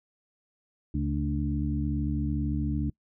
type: harmonic tone with a mistuned harmonic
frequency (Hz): 73.42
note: D2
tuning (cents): 0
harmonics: 1 / 2 / 3 / 4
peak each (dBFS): -30 / -31 / -33 / -32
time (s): 0.94-2.9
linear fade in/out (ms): 5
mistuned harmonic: 2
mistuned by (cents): -52
effects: noise-tail reverb RT60 0.1 s tail -25 dB re dry